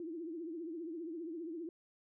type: tone with vibrato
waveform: sine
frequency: 330.4 Hz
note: E4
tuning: 4 cents sharp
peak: -40 dBFS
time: 0-1.69 s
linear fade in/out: 2 ms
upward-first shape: triangle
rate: 15 Hz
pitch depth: 140 cents each way
effects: none